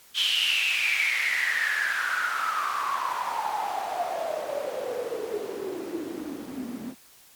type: noise with band-pass filter sweep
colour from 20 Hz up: white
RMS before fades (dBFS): -28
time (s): 0.14-6.95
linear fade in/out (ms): 50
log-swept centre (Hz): 3200 to 230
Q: 9.9
effects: white hiss -54 dBFS RMS until 7.35 s + MP3 96 kbps